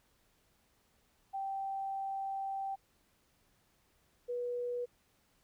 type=tone pair in turn; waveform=sine; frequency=780 / 486.8 Hz; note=G5 / B4; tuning=-9 / -25 cents; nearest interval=minor sixth; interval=816 cents; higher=first; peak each=-35 / -34 dBFS; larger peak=second; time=1.33-2.76 / 4.28-4.86 s; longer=first; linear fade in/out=20 ms; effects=pink hiss -72 dBFS RMS until 5.43 s